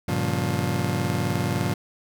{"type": "chord", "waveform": "30% pulse", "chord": "G half-diminished seventh", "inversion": "none", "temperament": "just", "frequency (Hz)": [98, 117.6, 141.12, 176.4], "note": ["G2", "Bb2", "Db3", "F3"], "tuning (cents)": [0, 16, 31, 18], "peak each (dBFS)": -26, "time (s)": [0.08, 1.74], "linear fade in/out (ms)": 5, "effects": []}